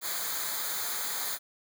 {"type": "noise with comb filter", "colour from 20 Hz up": "white", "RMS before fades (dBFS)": -33, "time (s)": [0.01, 1.39], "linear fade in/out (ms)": 50, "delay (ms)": 0.36, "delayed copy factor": -0.8, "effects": []}